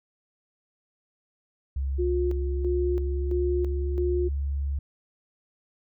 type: tone with pitch glide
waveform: sine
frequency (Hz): 67.7 to 69.97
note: C#2 to C#2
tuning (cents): -40 to +17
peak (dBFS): -25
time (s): 1.76-4.79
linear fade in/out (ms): 5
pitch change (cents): +57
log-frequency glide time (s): 2.5-3.94
type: tone with tremolo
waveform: sine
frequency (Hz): 356.3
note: F4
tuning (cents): +35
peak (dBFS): -24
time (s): 1.98-4.29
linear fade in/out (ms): 20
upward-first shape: square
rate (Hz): 1.5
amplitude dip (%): 60
effects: none